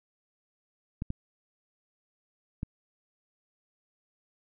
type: clicks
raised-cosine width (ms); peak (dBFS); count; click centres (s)
5; -20; 3; 1.021 / 1.104 / 2.631
effects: none